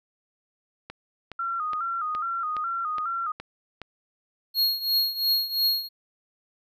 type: click train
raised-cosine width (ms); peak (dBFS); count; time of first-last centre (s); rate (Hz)
0.3; -21; 8; 0.9-3.817; 2.4
type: tone with vibrato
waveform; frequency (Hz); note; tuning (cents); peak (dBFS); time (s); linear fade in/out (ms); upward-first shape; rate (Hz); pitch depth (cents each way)
sine; 1300; E6; -24; -26; 1.39-3.32; 5; square; 2.4; 82
type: tone with tremolo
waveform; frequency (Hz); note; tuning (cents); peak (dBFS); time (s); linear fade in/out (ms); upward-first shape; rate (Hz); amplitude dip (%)
square; 4292; C8; +43; -19; 4.54-5.89; 50; triangle; 2.9; 85
effects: none